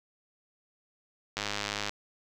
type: click train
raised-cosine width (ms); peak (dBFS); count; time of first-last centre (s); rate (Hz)
0.2; -14; 55; 1.37-1.894; 103
effects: none